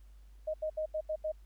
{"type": "tone bursts at uneven times", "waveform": "sine", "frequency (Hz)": 622.3, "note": "D#5", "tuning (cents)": 0, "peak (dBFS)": -31, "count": 6, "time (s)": [[0.47, 0.54], [0.62, 0.7], [0.77, 0.86], [0.94, 1.01], [1.09, 1.16], [1.24, 1.32]], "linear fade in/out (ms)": 10, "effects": ["added 50 Hz sine -52 dBFS peak until 1.45 s", "pink hiss -72 dBFS RMS until 1.45 s"]}